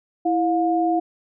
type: tone pair together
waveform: sine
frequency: 330.1 / 712 Hz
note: E4 / F5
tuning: +2 / +33 cents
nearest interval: octave + minor second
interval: 1331 cents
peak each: -20 dBFS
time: 0.25-1 s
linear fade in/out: 10 ms
effects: none